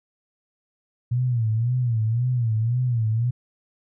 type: tone with vibrato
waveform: sine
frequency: 117.7 Hz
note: A#2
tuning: 17 cents sharp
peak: -19 dBFS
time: 1.11-3.31 s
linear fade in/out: 10 ms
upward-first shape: sine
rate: 1.9 Hz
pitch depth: 130 cents each way
effects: none